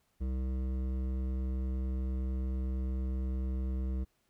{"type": "tone with hard clipping", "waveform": "sine", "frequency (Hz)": 64.6, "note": "C2", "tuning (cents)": -21, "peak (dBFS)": -33, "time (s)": [0.2, 4.05], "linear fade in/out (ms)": 20, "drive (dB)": 12, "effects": ["pink hiss -75 dBFS RMS until 4.29 s"]}